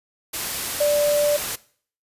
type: tone in noise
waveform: sine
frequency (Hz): 587.3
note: D5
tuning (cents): 0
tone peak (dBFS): -16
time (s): 0.8-1.37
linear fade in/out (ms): 10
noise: white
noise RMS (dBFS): -27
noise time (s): 0.33-1.56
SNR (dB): +8
effects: noise-tail reverb RT60 0.5 s tail -20 dB re dry + resampled to 32000 Hz